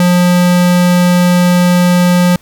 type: tone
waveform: square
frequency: 177.8 Hz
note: F3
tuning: 31 cents sharp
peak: -7 dBFS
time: 0-2.36 s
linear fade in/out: 2 ms
effects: pink hiss -47 dBFS RMS until 2.41 s